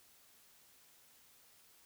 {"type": "silence", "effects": ["white hiss -65 dBFS RMS until 1.85 s"]}